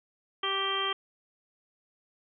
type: harmonic tone with a mistuned harmonic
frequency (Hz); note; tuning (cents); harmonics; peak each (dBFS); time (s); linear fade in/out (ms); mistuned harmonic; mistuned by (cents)
390; G4; -9; 1 / 2 / 3 / 4 / 5 / 6 / 7 / 8; -36 / -41 / -32 / -42 / -38 / -42 / -42 / -31; 0.43-0.93; 5; 8; +25
effects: none